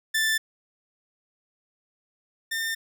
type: tone pair in turn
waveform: sawtooth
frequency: 1765 / 1806.3 Hz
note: A6 / A6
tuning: +5 / +45 cents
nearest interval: unison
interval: 40 cents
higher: second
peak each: -18 / -23 dBFS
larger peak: first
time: 0.14-0.38 / 2.51-2.75 s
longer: neither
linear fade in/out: 10 ms
effects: none